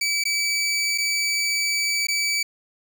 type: tone with dropouts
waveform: 20% pulse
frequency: 2298 Hz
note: D7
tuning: 38 cents flat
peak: -16 dBFS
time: 0.01-2.43 s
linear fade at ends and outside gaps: 5 ms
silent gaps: 0.239-0.252 / 0.978-0.982 / 2.07-2.084 s
effects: none